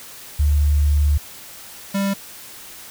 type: tone pair in turn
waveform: sine / square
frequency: 73.3 / 197.5 Hz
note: D2 / G3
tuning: -3 / +13 cents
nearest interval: octave + perfect fourth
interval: 1716 cents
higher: second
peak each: -13 / -19 dBFS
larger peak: first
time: 0.39-1.18 / 1.94-2.14 s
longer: first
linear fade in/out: 10 ms
effects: white hiss -39 dBFS RMS until 2.9 s